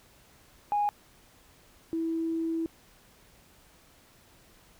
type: tone pair in turn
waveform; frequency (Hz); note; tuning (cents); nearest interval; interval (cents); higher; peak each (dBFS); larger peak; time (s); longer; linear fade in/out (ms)
sine; 825 / 327.4; G#5 / E4; -12 / -12; octave + major third; 1600; first; -23 / -27; first; 0.72-0.89 / 1.93-2.66; second; 0
effects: tanh soft clip ceiling -19 dBFS + pink hiss -59 dBFS RMS until 4.79 s